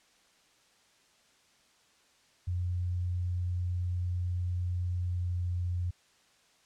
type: tone with pitch glide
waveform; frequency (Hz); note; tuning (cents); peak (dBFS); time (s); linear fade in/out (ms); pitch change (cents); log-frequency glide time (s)
sine; 89.1 to 88.54; F2 to F2; +35 to +24; -29; 2.47-5.91; 10; -11; 5.02-5.42
effects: white hiss -65 dBFS RMS until 6.65 s + low-pass 7000 Hz 12 dB/octave